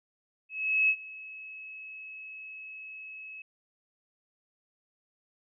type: tone with ADSR envelope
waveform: sine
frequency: 2578 Hz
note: E7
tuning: 39 cents flat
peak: -20 dBFS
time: 0.49-3.42 s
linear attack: 400 ms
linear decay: 65 ms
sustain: -21 dB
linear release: 3 ms
effects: none